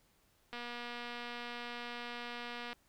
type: click train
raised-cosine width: 0.3 ms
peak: -28 dBFS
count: 529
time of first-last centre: 0.53-2.73 s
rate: 240 Hz
effects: pink hiss -71 dBFS RMS until 2.88 s